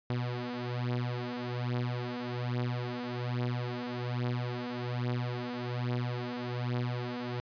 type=beating tone pair; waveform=sawtooth; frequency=122 / 123.2 Hz; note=B2 / B2; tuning=-21 / -4 cents; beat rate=1.2 Hz; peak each=-31 dBFS; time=0.1-7.4 s; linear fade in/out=0 ms; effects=resampled to 11025 Hz